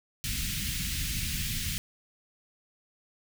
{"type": "band-stop noise", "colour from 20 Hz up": "pink", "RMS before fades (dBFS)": -32, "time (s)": [0.24, 1.78], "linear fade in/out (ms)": 0, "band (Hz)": [200, 2100], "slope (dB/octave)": 24, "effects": []}